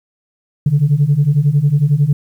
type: beating tone pair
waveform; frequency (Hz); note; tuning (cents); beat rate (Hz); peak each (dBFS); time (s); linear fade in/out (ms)
sine; 138.59 / 149.59; C#3 / D3; 0 / +32; 11; -13 / -11; 0.66-2.13; 5
effects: tanh soft clip ceiling -4 dBFS + 8-bit